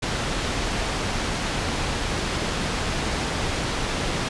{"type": "low-pass noise", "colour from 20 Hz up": "pink", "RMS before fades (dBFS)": -26, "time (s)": [0.02, 4.29], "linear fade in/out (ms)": 10, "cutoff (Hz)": 5900, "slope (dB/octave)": 12, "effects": ["resampled to 24000 Hz"]}